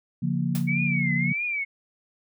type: chord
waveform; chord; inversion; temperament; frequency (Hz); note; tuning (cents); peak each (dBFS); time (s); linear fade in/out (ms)
sine; Bb minor; first; equal with one note detuned; 141.83 / 174.61 / 233.1; Db3 / F3 / Bb3; +40 / 0 / 0; -27 / -26 / -29; 0.22-1.33; 10
type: noise with exponential decay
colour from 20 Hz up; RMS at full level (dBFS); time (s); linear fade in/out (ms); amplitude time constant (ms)
white; -33; 0.55-0.73; 1; 37
type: tone with vibrato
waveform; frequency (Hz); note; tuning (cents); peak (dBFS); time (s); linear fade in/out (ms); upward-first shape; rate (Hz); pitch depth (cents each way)
sine; 2225; C#7; +6; -25; 0.67-1.65; 20; triangle; 1.6; 180
effects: none